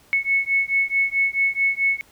sine beating tone pair, 2200 / 2204.6 Hz, C#7 / C#7, -14 / -10 cents, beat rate 4.6 Hz, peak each -21 dBFS, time 0.13-2.01 s, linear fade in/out 0 ms, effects pink hiss -54 dBFS RMS until 2.11 s

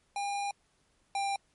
square tone pair in turn, 806 / 794 Hz, G5 / G5, +48 / +22 cents, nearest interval unison, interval 26 cents, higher first, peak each -32 / -30 dBFS, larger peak second, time 0.16-0.51 / 1.15-1.36 s, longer first, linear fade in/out 2 ms, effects pink hiss -71 dBFS RMS until 1.54 s + MP3 48 kbps

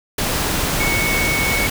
sine tone in noise, 2217 Hz, C#7, in tune, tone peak -19 dBFS, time 0.8-1.67 s, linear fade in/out 5 ms, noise pink, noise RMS -20 dBFS, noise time 0.18-1.7 s, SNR -2 dB, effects none

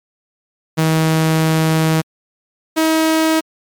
sawtooth tone pair in turn, 159.5 / 319 Hz, D#3 / D#4, +43 / +43 cents, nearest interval octave, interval 1200 cents, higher second, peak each -8 dBFS, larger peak neither, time 0.77-2.02 / 2.76-3.41 s, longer first, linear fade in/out 20 ms, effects MP3 96 kbps

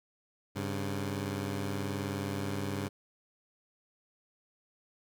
15% pulse tone pair together, 98.8 / 138.59 Hz, G2 / C#3, +14 / 0 cents, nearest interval tritone, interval 586 cents, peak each -28 / -32 dBFS, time 0.55-2.89 s, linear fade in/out 20 ms, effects none

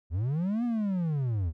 triangle linear two-way sweep, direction up then down, 73.42 to 245.3 to 73.42 Hz, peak -24 dBFS, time 0.1-1.53 s, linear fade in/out 50 ms, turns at 0.64 s, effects none

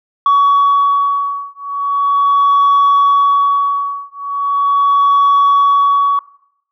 sine beating tone pair, 1127 / 1127.39 Hz, C#6 / C#6, +28 / +29 cents, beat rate 0.39 Hz, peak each -11 dBFS, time 0.26-6.19 s, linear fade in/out 2 ms, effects noise-tail reverb RT60 0.7 s tail -18 dB re dry + tanh soft clip ceiling -5 dBFS

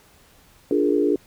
sine chord, Bb dominant seventh, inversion first, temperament equal, 293.7 / 349.2 / 415.3 / 466.2 Hz, D4 / F4 / Ab4 / Bb4, 0 / 0 / 0 / 0 cents, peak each -21 / -23 / -21 / -26 dBFS, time 0.71-1.16 s, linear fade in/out 2 ms, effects pink hiss -54 dBFS RMS until 1.26 s

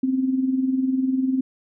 sine tone with tremolo, 261.6 Hz, C4, in tune, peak -16 dBFS, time 0.03-1.41 s, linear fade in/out 5 ms, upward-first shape sine, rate 20 Hz, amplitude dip 60%, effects none

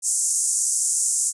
pink band-pass noise, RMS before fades -22 dBFS, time 0.02-1.33 s, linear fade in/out 50 ms, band 6500 to 10000 Hz, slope 48 dB/octave, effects resampled to 24000 Hz

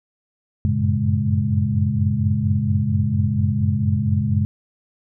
sine tone cluster, 93.2 / 97.5 / 113.6 / 138.3 / 208 Hz, F#2 / G2 / A#2 / C#3 / G#3, +13 / -9 / -44 / -4 / +3 cents, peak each -23 dBFS, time 0.65-4.45 s, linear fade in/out 0 ms, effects none

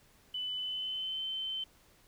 sine tone with pitch glide, 2998 to 3081 Hz, F#7 to G7, +22 to -31 cents, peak -34 dBFS, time 0.34-1.64 s, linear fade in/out 5 ms, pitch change +47 cents, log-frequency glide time 0.52-1.23 s, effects pink hiss -64 dBFS RMS until 2.07 s

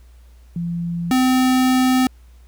sine / square tone pair in turn, 170.9 / 256.9 Hz, F3 / C4, -37 / -32 cents, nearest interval perfect fifth, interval 705 cents, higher second, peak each -21 / -14 dBFS, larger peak second, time 0.56-1.11 / 1.11-2.07 s, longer second, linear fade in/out 2 ms, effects added 60 Hz sine -43 dBFS peak until 2.47 s + pink hiss -59 dBFS RMS until 2.47 s

